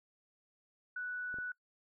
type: tone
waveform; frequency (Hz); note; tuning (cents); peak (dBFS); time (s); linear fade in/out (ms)
sine; 1480; F#6; 0; -37; 0.96-1.52; 5
type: clicks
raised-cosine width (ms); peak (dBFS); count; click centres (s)
2; -39; 2; 1.342 / 1.386
effects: noise-tail reverb RT60 0.1 s tail -23 dB re dry